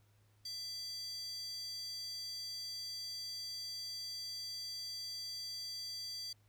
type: tone with high-pass filter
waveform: square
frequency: 668 Hz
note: E5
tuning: 23 cents sharp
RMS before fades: -44 dBFS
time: 0.45-6.33 s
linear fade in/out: 5 ms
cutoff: 4700 Hz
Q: 7
effects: added 104 Hz sine -67 dBFS peak until 6.48 s + pink hiss -75 dBFS RMS until 6.48 s